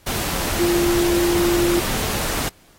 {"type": "tone in noise", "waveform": "sine", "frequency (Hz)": 346.4, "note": "F4", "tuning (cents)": -14, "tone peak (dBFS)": -16, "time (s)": [0.59, 1.8], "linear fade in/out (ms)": 10, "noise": "pink", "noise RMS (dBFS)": -24, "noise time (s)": [0.06, 2.49], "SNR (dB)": 5, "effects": ["pink hiss -53 dBFS RMS until 2.78 s", "AAC 48 kbps"]}